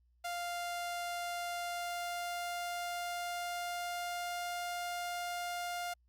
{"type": "tone with pitch glide", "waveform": "sawtooth", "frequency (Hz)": [698.5, 703.4], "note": ["F5", "F5"], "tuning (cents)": [0, 12], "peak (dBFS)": -33, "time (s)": [0.24, 5.94], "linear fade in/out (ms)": 10, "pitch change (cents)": 12, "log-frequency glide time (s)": [1.54, 4.57], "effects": ["added 60 Hz sine -67 dBFS peak until 6.08 s", "Opus 48 kbps"]}